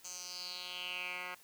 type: tone with band-pass filter sweep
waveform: 10% pulse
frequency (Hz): 180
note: F#3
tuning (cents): -47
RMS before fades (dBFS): -43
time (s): 0.04-1.35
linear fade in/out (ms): 10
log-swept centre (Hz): 6800 to 1800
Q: 4.8
effects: white hiss -61 dBFS RMS until 1.43 s